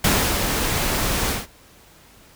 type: noise with ADSR envelope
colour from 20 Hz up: pink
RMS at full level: -17 dBFS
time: 0.04-1.47 s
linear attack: 4 ms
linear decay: 310 ms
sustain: -5 dB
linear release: 170 ms
effects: pink hiss -50 dBFS RMS until 2.35 s